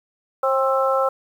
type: harmonic tone with a mistuned harmonic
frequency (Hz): 264.5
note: C4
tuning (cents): +19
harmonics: 2 / 3 / 4 / 5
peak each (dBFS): -19 / -25 / -26 / -22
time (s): 0.43-1.09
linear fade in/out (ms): 5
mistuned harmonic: 2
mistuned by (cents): +18
effects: 8-bit